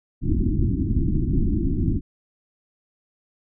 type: low-pass noise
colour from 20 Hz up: pink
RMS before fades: -21 dBFS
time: 0.21-2.01 s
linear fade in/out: 50 ms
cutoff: 350 Hz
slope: 96 dB/octave
effects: none